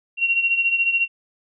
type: beating tone pair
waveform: sine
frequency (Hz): 2743 / 2757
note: F7 / F7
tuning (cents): -32 / -23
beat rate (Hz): 14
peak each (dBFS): -18 / -24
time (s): 0.17-1.08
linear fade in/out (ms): 50
effects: none